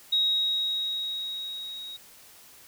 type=tone with level ramp; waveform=sine; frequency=3791 Hz; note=A#7; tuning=28 cents sharp; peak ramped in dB=-20 to -37 dBFS; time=0.12-1.97 s; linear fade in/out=10 ms; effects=white hiss -52 dBFS RMS until 2.67 s